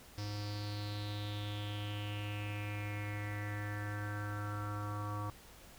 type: tone with low-pass filter sweep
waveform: square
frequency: 103.6 Hz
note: G#2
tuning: 4 cents flat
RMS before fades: -40 dBFS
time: 0.18-5.3 s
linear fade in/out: 0 ms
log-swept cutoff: 5200 to 1100 Hz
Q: 6.1
effects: added 60 Hz sine -64 dBFS peak until 5.78 s + pink hiss -57 dBFS RMS until 5.78 s